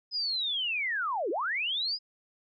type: linear two-way sweep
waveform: sine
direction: down then up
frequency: 5080 to 311.1 to 5080 Hz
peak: -28 dBFS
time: 0.11-1.99 s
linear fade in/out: 50 ms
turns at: 1.3 s
effects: none